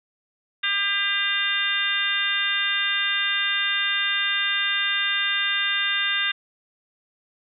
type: harmonic tone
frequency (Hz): 400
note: G4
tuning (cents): +35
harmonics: 3 / 4 / 5 / 6 / 7 / 8 / 9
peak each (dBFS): -34 / -26 / -28 / -35 / -27 / -36 / -26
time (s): 0.63-6.32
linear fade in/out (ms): 10
effects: none